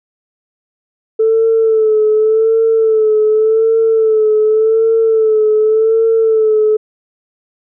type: tone with vibrato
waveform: sine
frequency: 440 Hz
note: A4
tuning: in tune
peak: -7 dBFS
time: 1.19-6.77 s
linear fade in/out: 10 ms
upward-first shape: sine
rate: 0.87 Hz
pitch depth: 43 cents each way
effects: tanh soft clip ceiling -3 dBFS